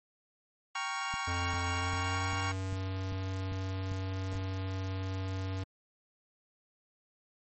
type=chord; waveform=25% pulse; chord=G half-diminished seventh; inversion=none; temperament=equal; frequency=784 / 932.3 / 1108.7 / 1396.9 Hz; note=G5 / Bb5 / Db6 / F6; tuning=0 / 0 / 0 / 0 cents; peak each=-36 / -38 / -33 / -37 dBFS; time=0.75-2.52 s; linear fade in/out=5 ms
type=click train; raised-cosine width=5 ms; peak=-30 dBFS; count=8; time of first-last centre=1.14-3.918 s; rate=2.52 Hz
type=tone with pitch glide; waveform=square; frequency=88.5 to 94.85 Hz; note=F2 to F#2; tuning=+23 to +43 cents; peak=-34 dBFS; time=1.27-5.64 s; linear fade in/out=10 ms; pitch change=+120 cents; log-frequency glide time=1.71-2.38 s
type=noise with exponential decay; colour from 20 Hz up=brown; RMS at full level=-39 dBFS; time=4.32-4.6 s; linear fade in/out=1 ms; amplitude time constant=59 ms
effects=MP3 32 kbps